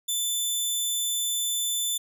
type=tone; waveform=15% pulse; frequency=3520 Hz; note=A7; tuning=in tune; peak=-18 dBFS; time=0.08-1.98 s; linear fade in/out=10 ms; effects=none